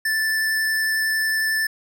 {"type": "tone with vibrato", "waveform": "square", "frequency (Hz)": 1760, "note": "A6", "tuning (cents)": 0, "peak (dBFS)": -20, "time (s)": [0.05, 1.67], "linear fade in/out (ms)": 5, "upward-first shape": "sine", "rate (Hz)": 11, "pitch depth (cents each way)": 9, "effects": []}